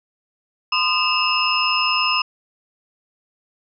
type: tone cluster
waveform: sine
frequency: 1029 / 1224 / 2626 / 2817 / 5160 Hz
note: C6 / D#6 / E7 / F7 / E8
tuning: -29 / -29 / -7 / +14 / -38 cents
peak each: -23 dBFS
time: 0.72-2.22 s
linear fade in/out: 5 ms
effects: none